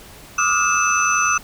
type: tone cluster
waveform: sine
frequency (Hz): 1178 / 1268 / 1424 / 2622 / 6050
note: D6 / D#6 / F6 / E7 / F#8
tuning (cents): +5 / +32 / +33 / -10 / +38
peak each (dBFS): -21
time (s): 0.38-1.38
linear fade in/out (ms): 5
effects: tanh soft clip ceiling -6 dBFS + pink hiss -42 dBFS RMS until 1.43 s